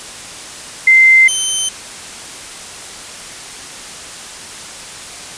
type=tone pair in turn; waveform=sine / 5% pulse; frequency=2079 / 3083 Hz; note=C7 / G7; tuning=-12 / -29 cents; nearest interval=perfect fifth; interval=683 cents; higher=second; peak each=-4 dBFS; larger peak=neither; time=0.87-1.28 / 1.28-1.69 s; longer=neither; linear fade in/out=5 ms; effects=white hiss -30 dBFS RMS until 5.37 s + resampled to 22050 Hz